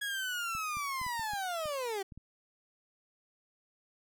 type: linear sweep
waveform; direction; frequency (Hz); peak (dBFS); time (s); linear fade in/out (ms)
30% pulse; down; 1672 to 375.4; -31; 0.01-2.03; 10
type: clicks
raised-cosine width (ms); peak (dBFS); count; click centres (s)
5; -36; 9; 0.551 / 0.77 / 1.015 / 1.065 / 1.195 / 1.335 / 1.657 / 2.122 / 2.176
effects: none